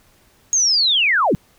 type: linear sweep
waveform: sine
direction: down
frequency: 6645 to 118.6 Hz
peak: -13 dBFS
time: 0.53-1.35 s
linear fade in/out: 0 ms
effects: pink hiss -55 dBFS RMS until 1.58 s